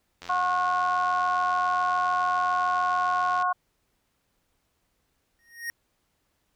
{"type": "click train", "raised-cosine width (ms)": 0.2, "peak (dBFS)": -23, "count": 280, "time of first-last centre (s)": [0.22, 3.423], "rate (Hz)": 87.1}
{"type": "harmonic tone", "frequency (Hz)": 362.5, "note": "F#4", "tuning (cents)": -35, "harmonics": [2, 3, 4], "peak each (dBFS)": [-27, -24, -31], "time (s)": [0.29, 3.53], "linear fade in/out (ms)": 10}
{"type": "tone with exponential growth", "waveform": "square", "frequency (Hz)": 1864.7, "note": "A#6", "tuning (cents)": 0, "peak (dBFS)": -28, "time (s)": [5.39, 5.7], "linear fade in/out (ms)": 0, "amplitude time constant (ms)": 66}
{"effects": ["pink hiss -73 dBFS RMS until 6.55 s"]}